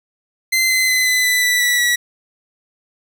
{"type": "tone with pitch steps", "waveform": "sawtooth", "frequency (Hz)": [2068, 2049, 2030, 2011, 1992.9, 1974.6, 1956.4, 1938.4], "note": ["C7", "C7", "B6", "B6", "B6", "B6", "B6", "B6"], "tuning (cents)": [-21, -37, 47, 31, 15, -1, -17, -33], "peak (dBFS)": -10, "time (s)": [0.52, 1.96], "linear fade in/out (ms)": 10, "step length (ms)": 180, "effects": []}